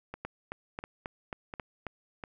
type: two click trains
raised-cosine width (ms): 0.5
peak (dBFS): -21 / -24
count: 7 / 4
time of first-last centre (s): 0.25-1.867 / 0.14-2.238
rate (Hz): 3.71 / 1.43
effects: none